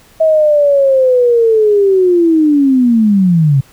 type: linear sweep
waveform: sine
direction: down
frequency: 644 to 130.81 Hz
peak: -6 dBFS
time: 0.2-3.61 s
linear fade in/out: 10 ms
effects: pink hiss -45 dBFS RMS until 3.72 s